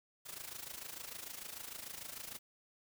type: noise with amplitude modulation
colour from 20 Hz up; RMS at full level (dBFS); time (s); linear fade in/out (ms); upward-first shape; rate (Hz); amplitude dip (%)
white; -44; 0.25-2.39; 20; sine; 26.7; 75
effects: none